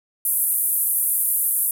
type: band-pass noise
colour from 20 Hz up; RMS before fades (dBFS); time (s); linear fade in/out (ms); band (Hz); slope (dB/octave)
pink; -21; 0.25-1.71; 2; 10000 to 14000; 48
effects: none